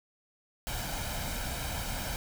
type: noise with comb filter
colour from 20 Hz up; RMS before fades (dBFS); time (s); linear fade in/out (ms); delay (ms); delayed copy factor
pink; -35; 0.67-2.16; 0; 1.3; +0.6
effects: none